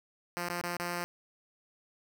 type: tone with dropouts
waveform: 5% pulse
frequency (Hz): 174.7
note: F3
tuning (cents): +1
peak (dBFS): -22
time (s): 0.37-1.04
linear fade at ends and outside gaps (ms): 0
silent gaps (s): 0.486-0.498 / 0.614-0.638 / 0.768-0.799
effects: none